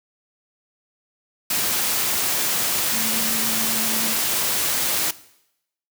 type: tone in noise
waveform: sine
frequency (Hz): 223.2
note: A3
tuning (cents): +25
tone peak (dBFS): -31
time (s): 2.93-4.14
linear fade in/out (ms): 5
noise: white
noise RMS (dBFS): -22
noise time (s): 1.5-5.11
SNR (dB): -12
effects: noise-tail reverb RT60 0.8 s tail -18 dB re dry + high-pass 100 Hz 12 dB/octave